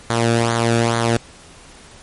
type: tone with flanger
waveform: sawtooth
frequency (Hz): 116.2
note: A#2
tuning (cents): -5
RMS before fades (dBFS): -17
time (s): 0.1-1.17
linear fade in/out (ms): 0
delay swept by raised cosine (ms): 0.37 to 1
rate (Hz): 2.3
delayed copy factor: -0.65
effects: pink hiss -43 dBFS RMS until 2.02 s + MP3 48 kbps